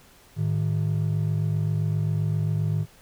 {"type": "ring-modulated tone", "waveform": "triangle", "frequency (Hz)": 130.81, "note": "C3", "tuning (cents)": 0, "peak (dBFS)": -16, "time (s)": [0.36, 2.86], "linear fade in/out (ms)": 50, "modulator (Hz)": 23.8, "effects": ["tanh soft clip ceiling -14 dBFS", "pink hiss -54 dBFS RMS until 3.01 s"]}